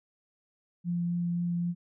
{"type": "tone with vibrato", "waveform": "sine", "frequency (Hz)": 173.3, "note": "F3", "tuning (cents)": -13, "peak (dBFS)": -27, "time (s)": [0.84, 1.75], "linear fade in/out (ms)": 50, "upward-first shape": "triangle", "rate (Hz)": 3.8, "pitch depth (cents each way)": 9, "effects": []}